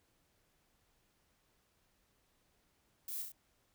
violet noise with echo, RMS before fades -43 dBFS, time 3.08-3.22 s, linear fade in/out 2 ms, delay 33 ms, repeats 3, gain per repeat -3 dB, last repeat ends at 3.319 s, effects pink hiss -75 dBFS RMS until 3.74 s

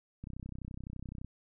click train, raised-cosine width 5 ms, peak -30 dBFS, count 33, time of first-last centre 0.24-1.246 s, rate 31.8 Hz, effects none

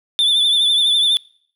triangle tone with vibrato, 3520 Hz, A7, in tune, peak -11 dBFS, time 0.19-1.17 s, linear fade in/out 0 ms, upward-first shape triangle, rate 12 Hz, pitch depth 59 cents each way, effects noise-tail reverb RT60 0.6 s tail -25 dB re dry

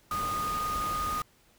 sine tone in noise, 1232 Hz, D#6, 17 cents flat, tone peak -29 dBFS, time 0.11-1.22 s, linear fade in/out 2 ms, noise pink, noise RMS -38 dBFS, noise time 0.11-1.22 s, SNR +6 dB, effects pink hiss -63 dBFS RMS until 1.58 s

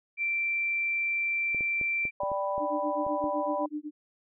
sine tone, 2349 Hz, D7, in tune, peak -26 dBFS, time 0.17-2.11 s, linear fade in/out 50 ms
clicks, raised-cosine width 2 ms, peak -28 dBFS, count 9, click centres 1.547 / 1.608 / 1.813 / 2.053 / 2.234 / 2.317 / 2.58 / 3.066 / 3.241 s
sine chord, G major, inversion second, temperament equal, 587.3 / 784 / 987.8 Hz, D5 / G5 / B5, 0 / 0 / 0 cents, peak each -30 / -35 / -32 dBFS, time 2.2-3.66 s, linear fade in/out 5 ms
sine tone with tremolo, 300 Hz, D4, 37 cents sharp, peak -29 dBFS, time 2.59-3.91 s, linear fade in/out 50 ms, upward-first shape sine, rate 7.9 Hz, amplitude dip 100%
effects none

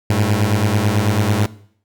sawtooth beating tone pair, 100 / 109.1 Hz, G2 / A2, +35 / -14 cents, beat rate 9.1 Hz, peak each -13 dBFS, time 0.1-1.46 s, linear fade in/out 0 ms, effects noise-tail reverb RT60 0.6 s tail -19 dB re dry

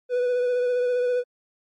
triangle tone with vibrato, 493.9 Hz, B4, in tune, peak -18 dBFS, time 0.09-1.24 s, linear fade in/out 50 ms, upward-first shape triangle, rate 15 Hz, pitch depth 26 cents each way, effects MP3 48 kbps

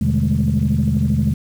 sine tone cluster, 82 / 126.9 / 149.8 / 202.9 / 215.5 Hz, E2 / B2 / D3 / G#3 / A3, -9 / +47 / +35 / -40 / -36 cents, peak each -20 dBFS, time 0.01-1.34 s, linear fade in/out 5 ms, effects tanh soft clip ceiling -7 dBFS + 7-bit

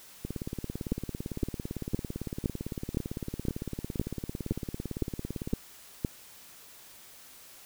two click trains, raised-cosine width 3 ms, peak -21 / -14 dBFS, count 95 / 11, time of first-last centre 0.25-5.531 / 0.92-6.048 s, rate 17.8 / 1.95 Hz, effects white hiss -52 dBFS RMS until 7.65 s

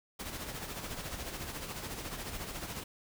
pink noise with tremolo, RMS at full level -39 dBFS, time 0.19-2.84 s, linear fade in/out 10 ms, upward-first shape sine, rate 14 Hz, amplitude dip 50%, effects none

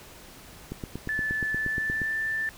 click train, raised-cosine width 3 ms, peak -20 dBFS, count 12, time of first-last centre 0.72-2.017 s, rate 8.48 Hz
sine tone with pitch glide, 1744 to 1770.4 Hz, A6 to A6, -16 to +10 cents, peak -26 dBFS, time 1.09-2.49 s, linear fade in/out 0 ms, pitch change +26 cents, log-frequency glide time 1.48-2.14 s
effects pink hiss -48 dBFS RMS until 2.57 s

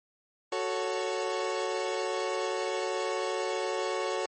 30% pulse chord, F# minor, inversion none, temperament equal, 370 / 440 / 554.4 Hz, F#4 / A4 / C#5, 0 / 0 / 0 cents, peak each -31 dBFS, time 0.52-4.26 s, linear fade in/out 5 ms, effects MP3 32 kbps

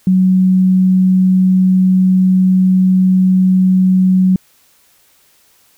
sine tone, 186.1 Hz, F#3, 10 cents sharp, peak -7 dBFS, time 0.07-4.36 s, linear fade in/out 2 ms, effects white hiss -52 dBFS RMS until 5.77 s

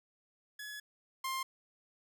sawtooth tone pair in turn, 1696 / 1056.4 Hz, G#6 / C6, +36 / +16 cents, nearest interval minor sixth, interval 820 cents, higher first, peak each -39 / -31 dBFS, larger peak second, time 0.59-0.8 / 1.24-1.43 s, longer first, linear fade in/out 5 ms, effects none

